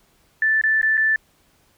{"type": "tone with dropouts", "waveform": "sine", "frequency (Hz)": 1760, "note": "A6", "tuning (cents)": 0, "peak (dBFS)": -15, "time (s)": [0.42, 1.16], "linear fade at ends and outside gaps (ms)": 2, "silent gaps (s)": [[0.614, 0.637], [0.815, 0.829], [0.971, 0.976]], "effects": ["pink hiss -60 dBFS RMS until 1.77 s"]}